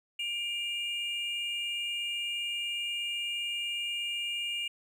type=tone pair together; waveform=triangle; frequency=2381 / 2832 Hz; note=D7 / F7; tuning=+23 / +23 cents; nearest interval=minor third; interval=300 cents; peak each=-36 / -31 dBFS; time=0.19-4.68 s; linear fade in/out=5 ms; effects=none